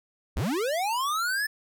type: linear sweep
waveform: square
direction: up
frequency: 38.15 to 1760 Hz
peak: -26 dBFS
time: 0.36-1.47 s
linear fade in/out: 10 ms
effects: none